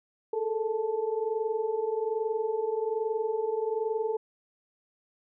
sine tone cluster, 427 / 448.2 / 877 Hz, G#4 / A4 / A5, +48 / +32 / -6 cents, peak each -31 / -29 / -37 dBFS, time 0.33-4.17 s, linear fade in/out 5 ms, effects none

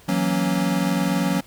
square chord, F# dominant seventh, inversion third, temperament equal, 164.81 / 185 / 233.1 / 277.2 Hz, E3 / F#3 / A#3 / C#4, 0 / 0 / 0 / 0 cents, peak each -28 / -23 / -28 / -26 dBFS, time 0.08-1.41 s, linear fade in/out 10 ms, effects pink hiss -50 dBFS RMS until 1.46 s

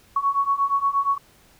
sine beating tone pair, 1108.7 / 1117.2 Hz, C#6 / C#6, 0 / +13 cents, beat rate 8.5 Hz, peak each -23 / -21 dBFS, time 0.16-1.18 s, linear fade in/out 5 ms, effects pink hiss -55 dBFS RMS until 1.59 s

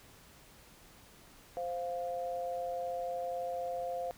sine tone pair together, 522.1 / 698.5 Hz, C5 / F5, -4 / 0 cents, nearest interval perfect fourth, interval 504 cents, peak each -37 / -37 dBFS, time 1.57-4.11 s, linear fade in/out 0 ms, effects pink hiss -58 dBFS RMS until 4.17 s

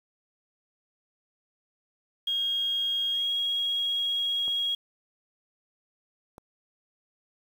sine tone with pitch glide, 3265 to 3295 Hz, G#7 to G#7, -30 to -14 cents, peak -25 dBFS, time 2.27-4.75 s, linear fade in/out 5 ms, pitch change +16 cents, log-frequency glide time 3.12-3.31 s
clicks, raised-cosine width 1 ms, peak -31 dBFS, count 2, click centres 4.48 / 6.381 s
effects 8-bit

